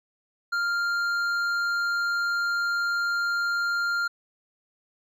sine tone with hard clipping, 1396.9 Hz, F6, in tune, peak -25 dBFS, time 0.52-4.08 s, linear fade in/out 10 ms, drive 7 dB, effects none

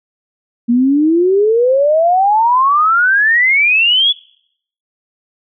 sine exponential sweep, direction up, 231.9 to 3451 Hz, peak -8 dBFS, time 0.68-4.13 s, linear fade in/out 20 ms, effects noise-tail reverb RT60 0.7 s tail -24 dB re dry

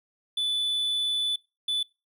triangle tone pair in turn, 3483 / 3483 Hz, A7 / A7, -18 / -18 cents, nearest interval unison, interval 0 cents, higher neither, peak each -23 / -23 dBFS, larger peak neither, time 0.37-1.36 / 1.68-1.83 s, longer first, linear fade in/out 5 ms, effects noise-tail reverb RT60 0.3 s tail -25 dB re dry

